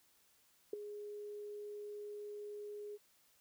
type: tone with ADSR envelope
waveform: sine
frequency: 415.3 Hz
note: G#4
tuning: in tune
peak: -32 dBFS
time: 0.73-2.98 s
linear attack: 4 ms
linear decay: 9 ms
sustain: -12 dB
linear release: 34 ms
effects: white hiss -71 dBFS RMS until 3.4 s